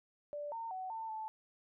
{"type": "tone with pitch steps", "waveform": "sine", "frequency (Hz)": [586, 912, 749, 895, 875], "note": ["D5", "A#5", "F#5", "A5", "A5"], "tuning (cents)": [-4, -38, 21, 29, -10], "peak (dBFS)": -39, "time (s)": [0.33, 1.28], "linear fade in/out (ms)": 0, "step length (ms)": 190, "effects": []}